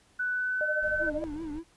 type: tone with pitch glide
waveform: sine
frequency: 1490 to 1523.9 Hz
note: F#6 to G6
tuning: +12 to -49 cents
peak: -27 dBFS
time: 0.19-1.1 s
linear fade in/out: 10 ms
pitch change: +39 cents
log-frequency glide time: 0.31-0.79 s
type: tone with tremolo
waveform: sine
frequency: 607 Hz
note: D#5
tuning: 43 cents flat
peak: -27 dBFS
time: 0.61-1.24 s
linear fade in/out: 0 ms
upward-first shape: sine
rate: 13 Hz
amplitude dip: 85%
type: noise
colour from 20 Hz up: brown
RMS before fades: -44 dBFS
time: 0.82-1.6 s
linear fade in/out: 10 ms
type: tone with vibrato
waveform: triangle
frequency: 311.1 Hz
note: D#4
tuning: in tune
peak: -32 dBFS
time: 0.99-1.64 s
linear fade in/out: 50 ms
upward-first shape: triangle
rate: 5.2 Hz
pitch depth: 140 cents each way
effects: pink hiss -63 dBFS RMS until 1.76 s + resampled to 24000 Hz